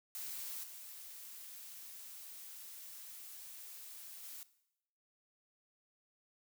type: noise with level steps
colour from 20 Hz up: blue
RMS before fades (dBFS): -44 / -51 / -49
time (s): 0.15-4.43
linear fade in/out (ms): 0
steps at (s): 0.63 / 4.23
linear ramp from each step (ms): 10
effects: noise-tail reverb RT60 0.8 s tail -17 dB re dry